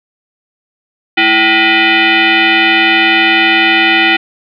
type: tone with frequency modulation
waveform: sine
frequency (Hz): 220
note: A3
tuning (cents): 0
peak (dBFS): -6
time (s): 1.17-4.17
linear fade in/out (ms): 10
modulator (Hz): 552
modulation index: 5.3
effects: none